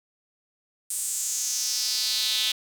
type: tone with high-pass filter sweep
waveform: square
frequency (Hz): 116.54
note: A#2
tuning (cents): 0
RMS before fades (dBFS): -27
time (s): 0.9-2.52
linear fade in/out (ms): 5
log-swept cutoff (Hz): 8800 to 3400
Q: 3.9
effects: none